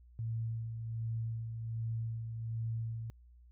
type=tone with tremolo; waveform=sine; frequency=113.5 Hz; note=A#2; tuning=46 cents flat; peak=-33 dBFS; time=0.19-3.1 s; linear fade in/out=0 ms; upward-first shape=sine; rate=1.3 Hz; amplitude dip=45%; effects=added 60 Hz sine -56 dBFS peak until 3.51 s